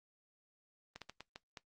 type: slowing click train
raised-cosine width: 0.2 ms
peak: -29 dBFS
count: 6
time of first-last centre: 0.96-1.572 s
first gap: 57 ms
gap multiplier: 1.39
effects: noise-tail reverb RT60 0.1 s tail -17 dB re dry + Opus 32 kbps